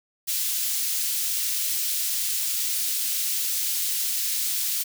white high-pass noise, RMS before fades -26 dBFS, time 0.27-4.84 s, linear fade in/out 20 ms, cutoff 3400 Hz, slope 12 dB/octave, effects none

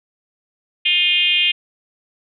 sine tone with frequency modulation, 2824 Hz, F7, 19 cents sharp, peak -13 dBFS, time 0.85-1.52 s, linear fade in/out 10 ms, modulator 348 Hz, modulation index 1.5, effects none

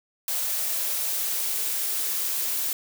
blue noise with high-pass filter sweep, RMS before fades -27 dBFS, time 0.28-2.73 s, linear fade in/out 2 ms, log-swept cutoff 610 to 290 Hz, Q 2.4, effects none

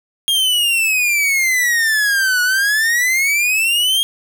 45% pulse exponential two-way sweep, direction down then up, 3256 to 1457 to 3256 Hz, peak -13 dBFS, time 0.28-4.03 s, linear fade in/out 0 ms, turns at 2.42 s, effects none

